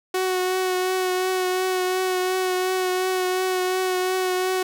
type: tone with vibrato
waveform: sawtooth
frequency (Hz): 370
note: F#4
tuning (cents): 0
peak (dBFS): -17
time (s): 0.14-4.63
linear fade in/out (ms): 5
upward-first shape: triangle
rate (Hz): 2.8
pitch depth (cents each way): 22
effects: none